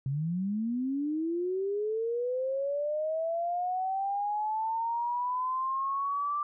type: linear sweep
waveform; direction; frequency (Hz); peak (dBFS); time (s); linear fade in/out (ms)
sine; up; 129.9 to 1180; -28; 0.06-6.43; 2
effects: none